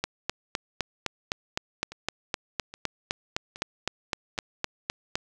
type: two click trains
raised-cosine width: 0.2 ms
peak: -9 / -23 dBFS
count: 21 / 4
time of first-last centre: 0.04-5.155 / 1.92-4.379 s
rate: 3.91 / 1.22 Hz
effects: none

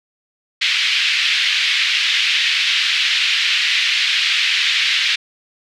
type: band-pass noise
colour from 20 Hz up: white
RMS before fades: -17 dBFS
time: 0.61-5.16 s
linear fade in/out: 10 ms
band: 2000 to 3700 Hz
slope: 24 dB/octave
effects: none

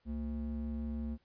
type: ring-modulated tone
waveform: triangle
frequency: 146.83 Hz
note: D3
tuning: in tune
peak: -30 dBFS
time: 0.05-1.18 s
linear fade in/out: 50 ms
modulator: 79.7 Hz
effects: pink hiss -75 dBFS RMS until 1.24 s + resampled to 11025 Hz

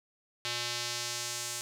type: tone with band-pass filter sweep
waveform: square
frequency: 120 Hz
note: B2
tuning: 49 cents flat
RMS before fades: -36 dBFS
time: 0.45-1.61 s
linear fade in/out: 0 ms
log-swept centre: 4000 to 7600 Hz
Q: 1.4
effects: none

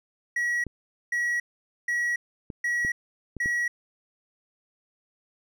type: tone bursts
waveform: triangle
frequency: 1919 Hz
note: A#6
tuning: 50 cents sharp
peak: -22 dBFS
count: 5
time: 0.36-3.68 s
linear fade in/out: 5 ms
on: 280 ms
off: 480 ms
type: clicks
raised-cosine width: 3 ms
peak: -23 dBFS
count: 5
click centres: 0.667 / 2.502 / 2.849 / 3.367 / 3.459 s
effects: none

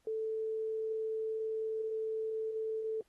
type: tone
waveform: sine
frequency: 440.4 Hz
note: A4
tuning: 2 cents sharp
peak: -33 dBFS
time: 0.07-3.01 s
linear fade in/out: 2 ms
effects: pink hiss -75 dBFS RMS until 3.08 s + AAC 32 kbps

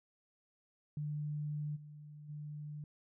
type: tone with level steps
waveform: sine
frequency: 149 Hz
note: D3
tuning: 25 cents sharp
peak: -36 / -49 / -42 dBFS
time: 0.97-2.84 s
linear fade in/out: 2 ms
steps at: 1.75 / 2.28 s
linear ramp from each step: 20 ms
effects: none

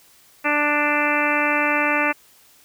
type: harmonic tone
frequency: 294.8 Hz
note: D4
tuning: 7 cents sharp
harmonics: 1 / 2 / 3 / 4 / 5 / 6 / 7 / 8 / 9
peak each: -26 / -26 / -26 / -26 / -26 / -26 / -26 / -26 / -26 dBFS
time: 0.44-2.13 s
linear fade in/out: 20 ms
effects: white hiss -53 dBFS RMS until 2.64 s

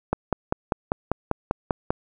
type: click train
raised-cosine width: 1 ms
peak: -7 dBFS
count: 10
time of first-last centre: 0.13-1.905 s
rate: 5.07 Hz
effects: none

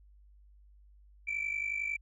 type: tone pair together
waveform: sine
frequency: 2298 / 2349 Hz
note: D7 / D7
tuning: -38 / 0 cents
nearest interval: unison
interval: 38 cents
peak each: -34 / -33 dBFS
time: 1.27-1.97 s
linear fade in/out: 10 ms
effects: tanh soft clip ceiling -27 dBFS + added 50 Hz sine -56 dBFS peak until 2.01 s

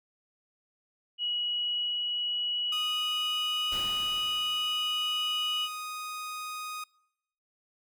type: tone with pitch glide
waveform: sine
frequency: 2914 to 2938 Hz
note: F#7 to F#7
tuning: -27 to -13 cents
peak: -28 dBFS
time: 1.18-5.69 s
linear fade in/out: 50 ms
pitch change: +14 cents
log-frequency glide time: 1.4-3.54 s
type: tone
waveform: sawtooth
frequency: 1244.5 Hz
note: D#6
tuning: in tune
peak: -32 dBFS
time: 2.72-6.84 s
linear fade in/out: 5 ms
type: noise with exponential decay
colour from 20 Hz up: pink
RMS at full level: -41 dBFS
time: 3.72-5.52 s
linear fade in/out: 2 ms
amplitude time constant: 390 ms
effects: noise-tail reverb RT60 0.9 s tail -26 dB re dry

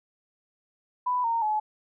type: tone with pitch steps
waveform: sine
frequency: 993 / 921.2 / 854.5 Hz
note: B5 / A#5 / G#5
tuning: +9 / -21 / +49 cents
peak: -23 dBFS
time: 1.06-1.6 s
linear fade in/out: 10 ms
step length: 180 ms
effects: none

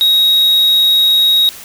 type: tone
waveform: triangle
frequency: 3787 Hz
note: A#7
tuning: 27 cents sharp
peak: -6 dBFS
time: 0.01-1.49 s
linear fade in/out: 0 ms
effects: white hiss -33 dBFS RMS until 1.64 s

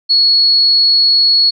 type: tone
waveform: sine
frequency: 4358 Hz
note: C#8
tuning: 30 cents flat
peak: -7 dBFS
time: 0.09-1.51 s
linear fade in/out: 20 ms
effects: none

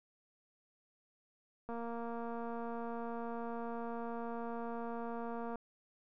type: click train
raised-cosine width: 1 ms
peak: -30 dBFS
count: 902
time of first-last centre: 1.69-5.557 s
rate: 233 Hz
effects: none

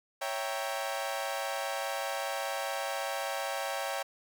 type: chord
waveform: sawtooth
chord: C# diminished seventh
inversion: none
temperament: equal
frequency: 554.4 / 659.3 / 784 / 932.3 Hz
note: C#5 / E5 / G5 / Bb5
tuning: 0 / 0 / 0 / 0 cents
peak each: -33 / -35 / -33 / -38 dBFS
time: 0.21-4.03 s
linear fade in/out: 10 ms
effects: none

